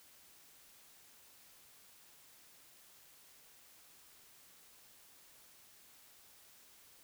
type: silence
effects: white hiss -62 dBFS RMS until 7.03 s